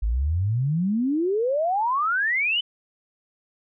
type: exponential sweep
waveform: sine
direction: up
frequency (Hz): 50.3 to 3068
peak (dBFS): -20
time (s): 0.02-2.61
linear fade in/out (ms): 10
effects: none